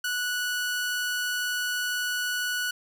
sawtooth tone, 1474 Hz, F#6, 7 cents flat, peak -23 dBFS, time 0.04-2.71 s, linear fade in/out 5 ms, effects none

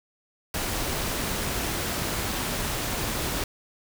pink noise with amplitude modulation, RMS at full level -27 dBFS, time 0.54-3.44 s, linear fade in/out 2 ms, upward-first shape sine, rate 279 Hz, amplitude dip 40%, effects none

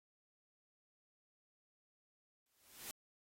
white noise with exponential growth, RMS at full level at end -45 dBFS, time 2.46-2.91 s, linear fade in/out 1 ms, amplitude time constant 97 ms, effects AAC 48 kbps

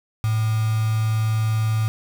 sine tone with quantisation, 109.9 Hz, A2, 2 cents flat, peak -18 dBFS, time 0.24-1.88 s, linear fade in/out 0 ms, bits 5, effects none

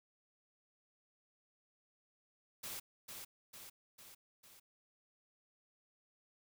white noise with echo, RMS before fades -45 dBFS, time 2.63-2.8 s, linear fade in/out 10 ms, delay 450 ms, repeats 4, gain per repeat -4 dB, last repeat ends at 4.6 s, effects none

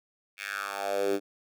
10% pulse tone with high-pass filter sweep, 99.7 Hz, G2, 30 cents sharp, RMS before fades -31 dBFS, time 0.37-1.2 s, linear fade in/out 50 ms, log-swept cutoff 2300 to 310 Hz, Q 4, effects none

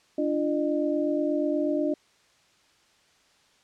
sine tone cluster, 293.5 / 341.8 / 608 Hz, D4 / F4 / D#5, -1 / -37 / -40 cents, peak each -26 / -29 / -28 dBFS, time 0.18-1.94 s, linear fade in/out 5 ms, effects white hiss -62 dBFS RMS until 3.63 s + low-pass 6000 Hz 12 dB/octave

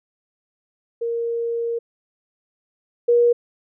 sine tone pair in turn, 466.2 / 476.8 Hz, A#4 / A#4, 0 / +39 cents, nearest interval unison, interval 39 cents, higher second, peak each -21 / -12 dBFS, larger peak second, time 1.01-1.79 / 3.08-3.33 s, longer first, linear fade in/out 10 ms, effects none

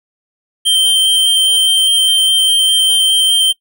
square tone with vibrato, 3136 Hz, G7, in tune, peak -9 dBFS, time 0.65-3.53 s, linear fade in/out 20 ms, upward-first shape square, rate 4.9 Hz, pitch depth 8 cents each way, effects noise-tail reverb RT60 0.1 s tail -24 dB re dry

